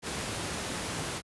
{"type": "noise", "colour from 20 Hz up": "pink", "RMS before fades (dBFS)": -34, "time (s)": [0.02, 1.22], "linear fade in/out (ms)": 50, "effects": ["high-pass 80 Hz 12 dB/octave", "resampled to 24000 Hz"]}